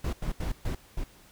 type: noise bursts at uneven times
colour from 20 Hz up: brown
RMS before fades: -30 dBFS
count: 5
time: 0.04-0.13 / 0.22-0.32 / 0.4-0.52 / 0.65-0.75 / 0.97-1.04 s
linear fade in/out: 5 ms
effects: pink hiss -56 dBFS RMS until 1.31 s